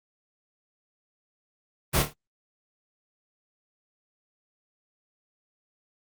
pink noise with echo, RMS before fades -22 dBFS, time 1.93-2.03 s, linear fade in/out 20 ms, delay 27 ms, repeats 4, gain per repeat -7 dB, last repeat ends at 2.138 s, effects Opus 24 kbps

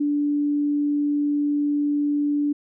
sine tone, 291.4 Hz, D4, 13 cents flat, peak -19 dBFS, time 0-2.53 s, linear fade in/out 10 ms, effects none

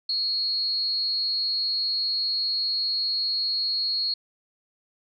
sine tone with amplitude modulation, 4300 Hz, C8, 47 cents sharp, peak -21 dBFS, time 0.09-4.14 s, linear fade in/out 5 ms, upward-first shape sine, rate 275 Hz, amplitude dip 45%, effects none

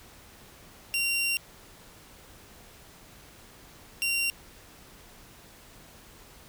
sawtooth tone bursts at uneven times, 2760 Hz, F7, 21 cents flat, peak -22 dBFS, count 2, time 0.94-1.37 / 4.02-4.3 s, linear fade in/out 0 ms, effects pink hiss -52 dBFS RMS until 6.48 s

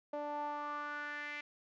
sawtooth tone with band-pass filter sweep, 293.7 Hz, D4, in tune, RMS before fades -41 dBFS, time 0.13-1.41 s, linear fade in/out 5 ms, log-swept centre 670 to 2200 Hz, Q 4.5, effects resampled to 16000 Hz

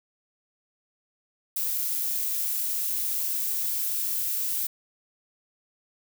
violet noise, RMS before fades -28 dBFS, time 1.56-4.67 s, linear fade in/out 5 ms, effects none

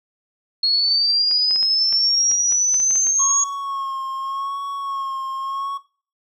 sine linear sweep, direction up, 4294 to 6645 Hz, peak -15 dBFS, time 0.63-3.44 s, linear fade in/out 5 ms
clicks, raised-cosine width 0.3 ms, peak -20 dBFS, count 12, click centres 1.312 / 1.509 / 1.56 / 1.628 / 1.927 / 2.315 / 2.523 / 2.743 / 2.801 / 2.908 / 2.956 / 3.069 s
triangle tone with vibrato, 1092 Hz, C#6, 26 cents flat, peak -22 dBFS, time 3.19-5.78 s, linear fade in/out 10 ms, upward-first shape sine, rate 0.84 Hz, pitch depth 37 cents each way
effects noise-tail reverb RT60 0.4 s tail -17 dB re dry

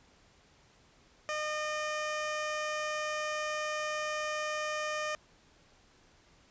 15% pulse tone, 609 Hz, D#5, 37 cents flat, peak -26 dBFS, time 1.29-5.15 s, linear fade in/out 0 ms, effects pink hiss -63 dBFS RMS until 6.5 s + resampled to 16000 Hz

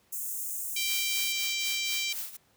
white high-pass noise, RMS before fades -35 dBFS, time 0.12-1.33 s, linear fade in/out 10 ms, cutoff 6600 Hz, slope 48 dB/octave
harmonic tone, 784 Hz, G5, in tune, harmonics 3 / 4 / 5 / 6 / 7 / 8 / 9 / 10, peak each -33 / -35 / -37 / -39 / -40 / -41 / -42 / -43 dBFS, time 0.76-2.13 s, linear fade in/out 5 ms
blue noise with tremolo, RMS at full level -34 dBFS, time 0.88-2.37 s, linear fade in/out 10 ms, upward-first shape triangle, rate 4 Hz, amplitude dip 85%
effects pink hiss -66 dBFS RMS until 2.56 s + high-pass 80 Hz 12 dB/octave

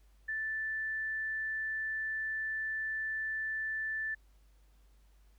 sine tone, 1760 Hz, A6, in tune, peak -33 dBFS, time 0.28-4.15 s, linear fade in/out 10 ms, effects added 50 Hz sine -60 dBFS peak until 5.38 s + pink hiss -73 dBFS RMS until 5.38 s

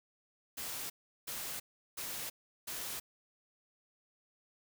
white noise bursts, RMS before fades -41 dBFS, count 4, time 0.57-3 s, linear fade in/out 10 ms, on 330 ms, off 370 ms, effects none

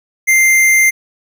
square tone, 2093 Hz, C7, in tune, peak -8 dBFS, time 0.27-0.91 s, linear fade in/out 20 ms, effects none

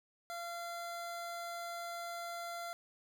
25% pulse tone, 687 Hz, F5, 29 cents flat, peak -37 dBFS, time 0.3-2.73 s, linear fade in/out 0 ms, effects none

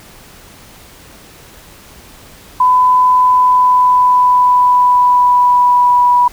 sine tone with pitch glide, 1004 to 979.4 Hz, B5 to B5, +28 to -15 cents, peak -6 dBFS, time 2.6-6.28 s, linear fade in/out 5 ms, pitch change -43 cents, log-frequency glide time 3.15-6.16 s, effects pink hiss -39 dBFS RMS until 6.32 s

